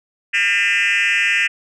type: tone with frequency modulation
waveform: sine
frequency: 2217 Hz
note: C#7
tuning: in tune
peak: -11 dBFS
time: 0.33-1.48 s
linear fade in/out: 20 ms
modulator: 203 Hz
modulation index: 2.7
effects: tanh soft clip ceiling -13 dBFS